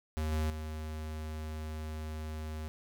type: tone with level steps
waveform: square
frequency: 77.78 Hz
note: D#2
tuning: in tune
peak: -32 / -30 / -38 dBFS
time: 0.17-2.68 s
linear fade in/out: 0 ms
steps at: 0.32 / 0.5 s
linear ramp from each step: 2 ms
effects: none